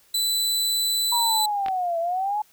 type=tone; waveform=sawtooth; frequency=3992 Hz; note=B7; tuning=18 cents sharp; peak=-18 dBFS; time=0.14-1.46 s; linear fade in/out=5 ms
type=linear two-way sweep; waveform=sine; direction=down then up; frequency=970 to 661 to 858 Hz; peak=-22 dBFS; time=1.12-2.42 s; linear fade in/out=5 ms; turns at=1.99 s
type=clicks; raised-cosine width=0.3 ms; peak=-17 dBFS; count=2; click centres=1.662 / 1.684 s
effects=white hiss -58 dBFS RMS until 2.52 s